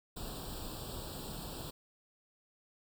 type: noise with comb filter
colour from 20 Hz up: pink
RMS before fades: -43 dBFS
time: 0.16-1.71 s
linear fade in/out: 10 ms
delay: 0.24 ms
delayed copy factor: +1
effects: none